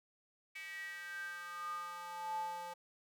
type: tone with high-pass filter sweep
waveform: square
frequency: 174.61 Hz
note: F3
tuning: in tune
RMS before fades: -44 dBFS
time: 0.55-2.74 s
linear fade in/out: 10 ms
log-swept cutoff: 2200 to 720 Hz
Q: 9.7
effects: none